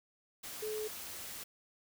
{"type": "tone in noise", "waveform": "sine", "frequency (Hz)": 429.6, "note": "A4", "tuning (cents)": -41, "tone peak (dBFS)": -36, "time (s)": [0.62, 0.88], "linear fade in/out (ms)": 10, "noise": "white", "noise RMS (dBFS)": -45, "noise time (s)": [0.43, 1.44], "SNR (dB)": 6, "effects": []}